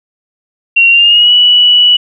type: tone with pitch glide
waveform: sine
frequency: 2749 to 2946 Hz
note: F7 to F#7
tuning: -28 to -8 cents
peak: -3 dBFS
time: 0.76-1.97 s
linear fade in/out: 10 ms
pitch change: +120 cents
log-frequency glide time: 0.9-1.33 s
effects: none